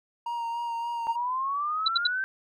triangle tone with vibrato, 936 Hz, A#5, 7 cents sharp, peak -27 dBFS, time 0.26-1.16 s, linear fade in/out 5 ms, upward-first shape sine, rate 3.5 Hz, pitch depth 20 cents each way
sine exponential sweep, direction up, 903 to 1568 Hz, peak -26 dBFS, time 1.07-2.24 s, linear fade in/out 0 ms
sine tone bursts, 3968 Hz, B7, 7 cents sharp, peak -19 dBFS, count 3, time 1.86-2.071 s, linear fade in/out 5 ms, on 21 ms, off 74 ms
effects none

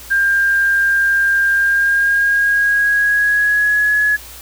sine tone with pitch glide, 1598 to 1692 Hz, G6 to G#6, +33 to +32 cents, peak -11 dBFS, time 0.1-4.17 s, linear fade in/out 20 ms, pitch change +99 cents, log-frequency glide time 1.53-3.98 s, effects added 60 Hz sine -40 dBFS peak until 4.41 s + white hiss -36 dBFS RMS until 4.41 s

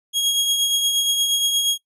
sawtooth tone with tremolo, 3288 Hz, G#7, 18 cents flat, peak -12 dBFS, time 0.13-1.78 s, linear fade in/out 50 ms, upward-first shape triangle, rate 8.5 Hz, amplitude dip 45%, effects noise-tail reverb RT60 0.1 s tail -20 dB re dry + resampled to 32000 Hz

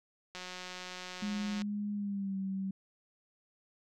click train, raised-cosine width 0.2 ms, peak -26 dBFS, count 232, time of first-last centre 0.35-1.619 s, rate 182 Hz
sine tone with pitch glide, 206.3 to 192.48 Hz, G#3 to G3, -11 to -31 cents, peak -33 dBFS, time 1.22-2.71 s, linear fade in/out 5 ms, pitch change -120 cents, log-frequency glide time 1.93-2.37 s
effects none

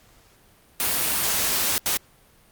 white noise bursts at uneven times, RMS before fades -23 dBFS, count 2, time 0.8-1.78 / 1.86-1.97 s, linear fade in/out 0 ms, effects pink hiss -56 dBFS RMS until 2.51 s + Opus 48 kbps

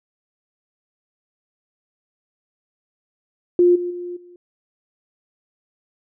sine tone with level steps, 353.1 Hz, F4, 19 cents sharp, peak -10 / -22 / -27 / -42 dBFS, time 3.59-4.36 s, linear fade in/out 2 ms, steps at 3.75 / 3.9 / 4.16 s, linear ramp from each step 10 ms, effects none

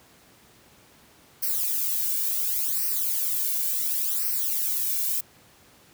violet noise with flanger, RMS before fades -26 dBFS, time 1.42-5.21 s, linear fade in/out 10 ms, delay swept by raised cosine 0.28 to 1.58 ms, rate 0.7 Hz, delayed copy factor -0.85, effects pink hiss -55 dBFS RMS until 5.93 s + high-pass 80 Hz 12 dB/octave

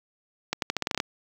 accelerating click train, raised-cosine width 0.2 ms, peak -8 dBFS, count 10, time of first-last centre 0.53-1.001 s, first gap 92 ms, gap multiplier 0.85, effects high-pass 100 Hz 12 dB/octave + 7-bit

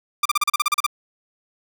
sawtooth tone bursts, 1190 Hz, D6, 22 cents sharp, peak -12 dBFS, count 11, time 0.23-0.865 s, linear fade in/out 5 ms, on 25 ms, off 36 ms, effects none

